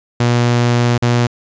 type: tone with dropouts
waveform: sawtooth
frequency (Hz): 120.4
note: B2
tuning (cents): -44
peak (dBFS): -7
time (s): 0.2-1.27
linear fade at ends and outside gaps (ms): 5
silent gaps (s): 0.979-1.023
effects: resampled to 16000 Hz